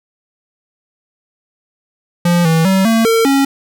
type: tone with pitch steps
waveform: square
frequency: 173.7 / 162.4 / 191.1 / 226 / 453.5 / 274.8 Hz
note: F3 / E3 / G3 / A3 / A#4 / C#4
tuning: -9 / -26 / -44 / +47 / -48 / -15 cents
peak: -10 dBFS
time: 2.25-3.45 s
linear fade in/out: 5 ms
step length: 200 ms
effects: none